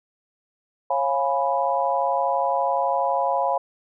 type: chord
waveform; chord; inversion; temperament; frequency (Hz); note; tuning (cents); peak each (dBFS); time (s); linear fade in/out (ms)
sine; C# dominant seventh; none; equal with one note detuned; 546.7 / 698.5 / 830.6 / 987.8; C#5 / E#5 / G#5 / B5; -24 / 0 / 0 / 0; -25; 0.9-3.58; 5
effects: none